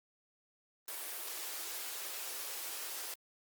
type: high-pass noise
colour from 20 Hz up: white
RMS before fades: -42 dBFS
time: 0.88-3.14 s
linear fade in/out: 2 ms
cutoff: 320 Hz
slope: 48 dB/octave
effects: Opus 32 kbps